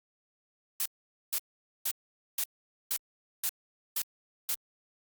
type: noise bursts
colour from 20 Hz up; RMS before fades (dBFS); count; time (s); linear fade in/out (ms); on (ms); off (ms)
blue; -30; 8; 0.8-4.546; 2; 57; 470
effects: Opus 48 kbps